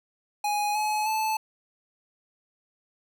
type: tone with pitch steps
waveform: square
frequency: 830.6 / 851 / 871.9 Hz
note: G#5 / G#5 / A5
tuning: 0 / +42 / -16 cents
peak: -25 dBFS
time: 0.44-1.37 s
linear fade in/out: 5 ms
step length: 310 ms
effects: none